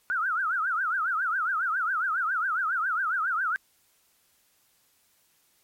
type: tone with vibrato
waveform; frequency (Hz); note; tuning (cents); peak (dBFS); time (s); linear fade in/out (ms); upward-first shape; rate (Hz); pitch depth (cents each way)
sine; 1408; F6; +14; -24; 0.1-3.56; 0; triangle; 7.3; 250
effects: white hiss -66 dBFS RMS until 5.63 s + MP3 64 kbps